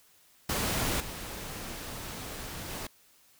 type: noise with level steps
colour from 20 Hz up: pink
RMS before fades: -30 / -40 / -38 dBFS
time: 0.49-2.87 s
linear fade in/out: 5 ms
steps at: 1 / 2.68 s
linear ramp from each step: 5 ms
effects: white hiss -62 dBFS RMS until 3.39 s